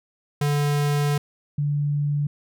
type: tone pair in turn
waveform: square / sine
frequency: 145.5 / 145.5 Hz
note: D3 / D3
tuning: -16 / -16 cents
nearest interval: unison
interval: 0 cents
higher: neither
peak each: -20 / -20 dBFS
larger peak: neither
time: 0.41-1.18 / 1.58-2.27 s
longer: first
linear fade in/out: 5 ms
effects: none